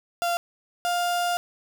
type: tone pair in turn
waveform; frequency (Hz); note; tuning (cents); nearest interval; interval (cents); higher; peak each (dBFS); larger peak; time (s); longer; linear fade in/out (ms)
35% pulse; 692 / 702.5; F5 / F5; -16 / +10; unison; 26; second; -21; neither; 0.22-0.37 / 0.85-1.37; second; 0
effects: none